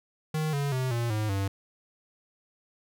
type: tone with pitch steps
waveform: square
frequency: 155.56 / 141.83 / 129.31 / 117.89 / 107.49 / 98 Hz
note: D#3 / C#3 / C3 / A#2 / A2 / G2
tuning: 0 / +40 / -20 / +20 / -40 / 0 cents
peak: -27 dBFS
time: 0.34-1.48 s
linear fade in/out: 5 ms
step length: 190 ms
effects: none